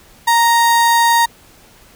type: tone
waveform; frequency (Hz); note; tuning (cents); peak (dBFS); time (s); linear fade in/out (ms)
35% pulse; 932.3; A#5; 0; -8; 0.27-1.26; 10
effects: pink hiss -46 dBFS RMS until 1.95 s